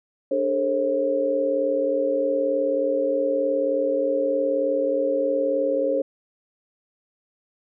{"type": "tone cluster", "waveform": "sine", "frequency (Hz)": [292, 416.7, 455.7, 539], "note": ["D4", "G#4", "A#4", "C#5"], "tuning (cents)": [-10, 6, -39, -49], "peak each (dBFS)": [-28, -29, -29, -21], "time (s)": [0.31, 6.02], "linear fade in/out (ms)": 5, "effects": []}